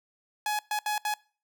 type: tone bursts at uneven times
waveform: sawtooth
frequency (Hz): 842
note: G#5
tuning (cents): +24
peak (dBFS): -23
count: 4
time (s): 0.46-0.59 / 0.71-0.79 / 0.86-0.98 / 1.05-1.14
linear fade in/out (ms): 2
effects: noise-tail reverb RT60 0.4 s tail -24 dB re dry